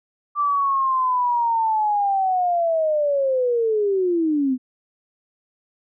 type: linear sweep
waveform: sine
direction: down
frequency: 1177 to 248.4 Hz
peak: -17 dBFS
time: 0.35-4.58 s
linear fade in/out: 50 ms
effects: none

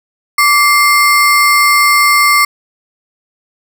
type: ring-modulated tone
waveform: square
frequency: 1635 Hz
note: G#6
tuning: 28 cents flat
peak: -4 dBFS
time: 0.38-2.45 s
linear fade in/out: 5 ms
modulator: 470 Hz
effects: none

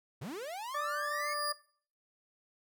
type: linear sweep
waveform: 45% pulse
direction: up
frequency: 101.3 to 2217 Hz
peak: -39 dBFS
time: 0.21-1.34 s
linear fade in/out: 10 ms
type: tone with exponential growth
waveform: sawtooth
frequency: 4860 Hz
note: D#8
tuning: 42 cents flat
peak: -31 dBFS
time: 0.55-1.52 s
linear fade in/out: 5 ms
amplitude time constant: 210 ms
type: harmonic tone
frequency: 589 Hz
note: D5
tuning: 5 cents sharp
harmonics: 1 / 2 / 3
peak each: -40 / -36 / -41 dBFS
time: 0.74-1.53 s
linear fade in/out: 10 ms
effects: noise-tail reverb RT60 0.5 s tail -20 dB re dry

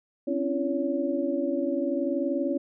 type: tone cluster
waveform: sine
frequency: 264.5 / 285 / 337.2 / 565 Hz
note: C4 / C#4 / E4 / C#5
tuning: +19 / +48 / +39 / +33 cents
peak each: -30 dBFS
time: 0.27-2.58 s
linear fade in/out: 10 ms
effects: none

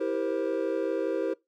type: chord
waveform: triangle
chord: C dominant seventh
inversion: first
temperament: just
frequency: 327 / 392.4 / 470.9 / 523.3 Hz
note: E4 / G4 / Bb4 / C5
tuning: -14 / +2 / +18 / 0 cents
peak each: -30 dBFS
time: 0-1.34 s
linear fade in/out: 10 ms
effects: noise-tail reverb RT60 0.2 s tail -22 dB re dry

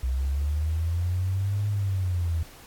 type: linear two-way sweep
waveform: sine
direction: up then down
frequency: 61.9 to 103.83 to 80.2 Hz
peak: -23 dBFS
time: 0.03-2.43 s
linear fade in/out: 5 ms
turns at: 1.68 s
effects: pink hiss -49 dBFS RMS until 2.66 s + AAC 64 kbps

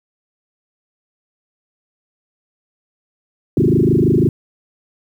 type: tone with frequency modulation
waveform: sine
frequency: 250 Hz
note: B3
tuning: 21 cents sharp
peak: -10 dBFS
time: 3.57-4.29 s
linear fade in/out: 2 ms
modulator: 26 Hz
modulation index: 5.4
effects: 8-bit

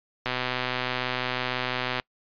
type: click train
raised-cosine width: 0.3 ms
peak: -11 dBFS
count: 220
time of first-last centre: 0.26-1.998 s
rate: 126 Hz
effects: noise-tail reverb RT60 0.1 s tail -26 dB re dry + resampled to 11025 Hz

